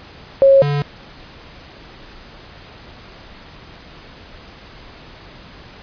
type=tone pair in turn; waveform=sine / square; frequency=545 / 144.35 Hz; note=C#5 / D3; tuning=-29 / -30 cents; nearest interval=octave + major seventh; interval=2301 cents; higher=first; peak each=-6 / -17 dBFS; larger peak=first; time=0.42-0.62 / 0.62-0.82 s; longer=neither; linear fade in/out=0 ms; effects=pink hiss -40 dBFS RMS until 5.82 s + resampled to 11025 Hz